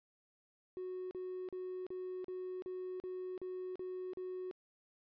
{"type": "tone bursts", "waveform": "triangle", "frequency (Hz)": 368.3, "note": "F#4", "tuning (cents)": -8, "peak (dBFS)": -37, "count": 10, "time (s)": [0.77, 4.512], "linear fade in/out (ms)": 0, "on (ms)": 340, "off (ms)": 38, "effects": ["tanh soft clip ceiling -36 dBFS", "resampled to 11025 Hz"]}